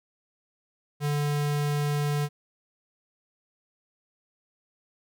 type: tone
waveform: square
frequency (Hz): 146.3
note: D3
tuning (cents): -6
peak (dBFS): -25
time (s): 1-2.29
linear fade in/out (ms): 50
effects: none